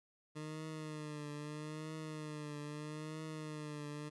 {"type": "tone with vibrato", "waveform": "20% pulse", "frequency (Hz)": 152.3, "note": "D#3", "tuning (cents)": -37, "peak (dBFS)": -38, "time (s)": [0.35, 4.1], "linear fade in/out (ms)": 20, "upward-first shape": "triangle", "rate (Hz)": 0.78, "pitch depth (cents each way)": 62, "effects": ["resampled to 24000 Hz"]}